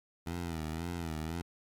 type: tone with vibrato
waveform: 15% pulse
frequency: 82.41 Hz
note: E2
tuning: in tune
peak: -29 dBFS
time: 0.26-1.42 s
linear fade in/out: 10 ms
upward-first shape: sine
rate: 1.9 Hz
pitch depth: 99 cents each way
effects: MP3 96 kbps